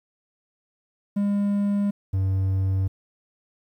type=tone pair in turn; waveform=triangle; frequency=202.5 / 95.57 Hz; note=G#3 / G2; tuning=-43 / -43 cents; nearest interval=octave + minor second; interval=1300 cents; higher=first; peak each=-18 dBFS; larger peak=neither; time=1.16-1.91 / 2.13-2.88 s; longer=neither; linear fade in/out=10 ms; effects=10-bit